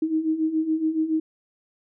sine beating tone pair, 311.6 / 318.7 Hz, D#4 / D#4, +3 / +42 cents, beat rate 7.1 Hz, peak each -27 / -22 dBFS, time 0.02-1.2 s, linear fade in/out 5 ms, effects none

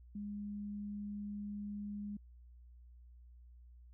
sine tone, 205.4 Hz, G#3, 19 cents flat, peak -40 dBFS, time 0.15-2.17 s, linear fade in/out 5 ms, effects added 60 Hz sine -55 dBFS peak until 3.93 s

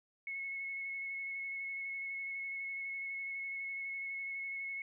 sine tone with vibrato, 2189 Hz, C#7, 22 cents flat, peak -38 dBFS, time 0.27-4.82 s, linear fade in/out 2 ms, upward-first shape square, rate 12 Hz, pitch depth 10 cents each way, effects none

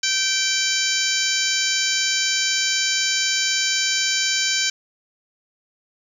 harmonic tone with a mistuned harmonic, 776 Hz, G5, 18 cents flat, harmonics 2 / 3 / 4 / 5 / 6 / 7 / 8 / 9, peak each -27 / -27 / -27 / -27 / -27 / -27 / -27 / -27 dBFS, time 0.03-4.7 s, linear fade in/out 5 ms, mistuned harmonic 5, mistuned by +26 cents, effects 8-bit

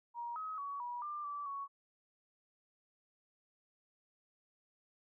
sine tone with pitch steps, 947 / 1272 / 1127 / 967 / 1191 / 1159 / 1114 Hz, A#5 / D#6 / C#6 / B5 / D6 / D6 / C#6, +27 / +38 / +28 / -37 / +24 / -23 / +8 cents, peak -39 dBFS, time 0.14-1.68 s, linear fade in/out 50 ms, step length 220 ms, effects none

